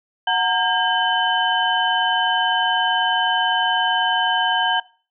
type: tone cluster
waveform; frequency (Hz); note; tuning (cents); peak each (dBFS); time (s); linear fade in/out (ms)
sine; 738 / 920 / 1610 / 3041; F#5 / A#5 / G6 / F#7; -5 / -23 / +46 / +47; -22; 0.27-4.8; 5
effects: noise-tail reverb RT60 0.4 s tail -21 dB re dry